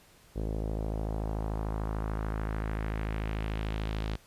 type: tone with low-pass filter sweep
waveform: sawtooth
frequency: 53.5 Hz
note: A1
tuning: 48 cents flat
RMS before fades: -33 dBFS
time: 0.35-4.17 s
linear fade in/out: 20 ms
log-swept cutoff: 470 to 4200 Hz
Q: 1.6
effects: pink hiss -59 dBFS RMS until 4.26 s + resampled to 32000 Hz